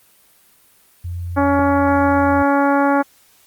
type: tone with pitch glide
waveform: sine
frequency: 87.31 to 86.66 Hz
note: F2 to F2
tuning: 0 to -13 cents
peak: -23 dBFS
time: 1.04-2.43 s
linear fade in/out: 10 ms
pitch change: -13 cents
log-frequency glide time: 1.63-2.31 s
type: harmonic tone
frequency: 281 Hz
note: C#4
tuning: 24 cents sharp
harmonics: 1 / 2 / 3 / 4 / 5 / 6 / 7 / 8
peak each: -16 / -19 / -18 / -23 / -23 / -29 / -36 / -38 dBFS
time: 1.36-3.03 s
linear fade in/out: 20 ms
type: click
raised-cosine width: 2 ms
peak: -15 dBFS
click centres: 1.594 s
effects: white hiss -53 dBFS RMS until 3.46 s + Opus 32 kbps